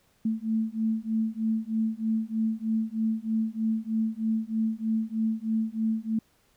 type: beating tone pair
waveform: sine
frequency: 220 / 223.2 Hz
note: A3 / A3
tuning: 0 / +25 cents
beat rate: 3.2 Hz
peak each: -28 dBFS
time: 0.25-6.19 s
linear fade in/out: 5 ms
effects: pink hiss -66 dBFS RMS until 6.56 s